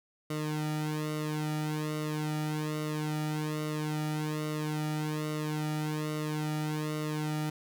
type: tone with flanger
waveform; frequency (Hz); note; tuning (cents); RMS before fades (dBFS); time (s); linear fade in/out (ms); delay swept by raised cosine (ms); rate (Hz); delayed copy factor
sawtooth; 152.9; D#3; -30; -33; 0.3-7.5; 5; 1.2 to 1.91; 1.2; -0.95
effects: none